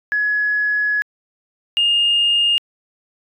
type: tone pair in turn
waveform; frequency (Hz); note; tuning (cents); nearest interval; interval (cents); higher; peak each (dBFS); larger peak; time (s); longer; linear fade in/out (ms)
sine; 1688 / 2832; G#6 / F7; +28 / +23; major sixth; 895; second; -15 / -12; second; 0.12-1.02 / 1.77-2.58; first; 0
effects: tanh soft clip ceiling -8 dBFS